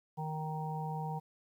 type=harmonic tone; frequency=155.9 Hz; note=D#3; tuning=4 cents sharp; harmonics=1 / 3 / 5 / 6; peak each=-37 / -47 / -41 / -43 dBFS; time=0.17-1.2 s; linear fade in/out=20 ms; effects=11-bit